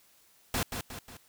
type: noise with echo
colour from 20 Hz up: pink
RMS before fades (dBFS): -30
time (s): 0.54-0.63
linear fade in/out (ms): 2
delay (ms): 180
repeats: 3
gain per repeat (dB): -6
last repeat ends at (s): 1.17
effects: white hiss -63 dBFS RMS until 1.28 s